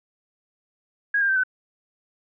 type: tone with pitch steps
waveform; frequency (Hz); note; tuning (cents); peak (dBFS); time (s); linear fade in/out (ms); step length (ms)
sine; 1646 / 1600.1 / 1555.4 / 1512; G#6 / G6 / G6 / F#6; -16 / +35 / -14 / +37; -18; 1.14-1.436; 5; 74
effects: none